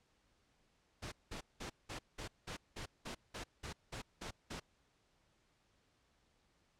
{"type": "noise bursts", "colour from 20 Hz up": "pink", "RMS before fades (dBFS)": -45, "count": 13, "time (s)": [1.02, 4.6], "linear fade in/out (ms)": 10, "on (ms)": 100, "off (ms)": 190, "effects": ["pink hiss -75 dBFS RMS until 6.79 s", "low-pass 7000 Hz 12 dB/octave"]}